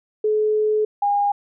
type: tone pair in turn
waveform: sine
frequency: 427.9 / 812.9 Hz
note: A4 / G#5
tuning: -48 / -37 cents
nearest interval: major seventh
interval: 1111 cents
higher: second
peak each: -16 dBFS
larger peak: neither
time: 0.24-0.85 / 1.02-1.32 s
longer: first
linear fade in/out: 5 ms
effects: none